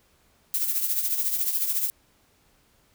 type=noise with tremolo; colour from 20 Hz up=violet; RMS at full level=-23 dBFS; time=0.54-1.9 s; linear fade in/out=0 ms; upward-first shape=triangle; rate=14 Hz; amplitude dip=65%; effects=pink hiss -63 dBFS RMS until 2.94 s